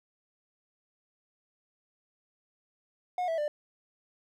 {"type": "tone with pitch steps", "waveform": "triangle", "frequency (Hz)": [723, 655.4, 594.1], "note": ["F#5", "E5", "D5"], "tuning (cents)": [-40, -10, 20], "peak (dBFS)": -26, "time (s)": [3.18, 3.48], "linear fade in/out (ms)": 2, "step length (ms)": 100, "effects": []}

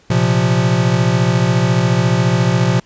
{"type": "chord", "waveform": "square", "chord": "Bb suspended second", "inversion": "none", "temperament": "equal", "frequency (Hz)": [116.54, 130.81, 174.61], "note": ["Bb2", "C3", "F3"], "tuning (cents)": [0, 0, 0], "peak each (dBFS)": -17, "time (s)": [0.1, 2.8], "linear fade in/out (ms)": 5, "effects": ["pink hiss -51 dBFS RMS until 2.85 s", "resampled to 16000 Hz"]}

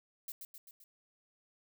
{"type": "noise with echo", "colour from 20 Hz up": "violet", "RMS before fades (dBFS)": -43, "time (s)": [0.28, 0.32], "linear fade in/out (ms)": 2, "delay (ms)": 130, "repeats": 4, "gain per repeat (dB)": -4, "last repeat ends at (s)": 0.84, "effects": []}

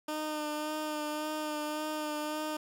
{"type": "tone with vibrato", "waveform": "15% pulse", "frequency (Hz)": 304.2, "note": "D#4", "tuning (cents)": -39, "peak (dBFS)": -27, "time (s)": [0.08, 2.57], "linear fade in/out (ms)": 5, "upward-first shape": "sine", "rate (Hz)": 1.8, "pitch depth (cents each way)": 21, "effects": []}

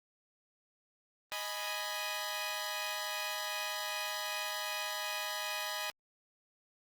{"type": "chord", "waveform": "10% pulse", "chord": "G# minor", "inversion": "second", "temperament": "equal", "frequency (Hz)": [622.3, 830.6, 987.8], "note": ["D#5", "G#5", "B5"], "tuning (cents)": [0, 0, 0], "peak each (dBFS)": -32, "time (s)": [1.32, 5.9], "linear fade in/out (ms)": 0, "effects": ["Opus 24 kbps"]}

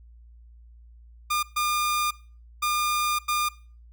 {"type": "tone bursts at uneven times", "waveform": "sawtooth", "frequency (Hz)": 1208, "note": "D6", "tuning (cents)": 48, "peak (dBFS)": -19, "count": 4, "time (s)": [[1.3, 1.43], [1.56, 2.11], [2.62, 3.19], [3.28, 3.49]], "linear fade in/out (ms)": 10, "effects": ["noise-tail reverb RT60 0.4 s tail -21 dB re dry", "added 58 Hz sine -47 dBFS peak until 3.92 s"]}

